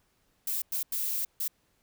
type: noise bursts at uneven times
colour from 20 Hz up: violet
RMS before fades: -31 dBFS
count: 4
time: 0.47-0.62 / 0.72-0.83 / 0.92-1.25 / 1.4-1.48 s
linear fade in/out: 5 ms
effects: pink hiss -71 dBFS RMS until 1.82 s